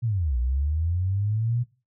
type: linear two-way sweep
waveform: sine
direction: down then up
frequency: 123 to 58.27 to 123 Hz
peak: -22 dBFS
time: 0.02-1.64 s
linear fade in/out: 20 ms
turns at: 0.37 s
effects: noise-tail reverb RT60 0.3 s tail -17 dB re dry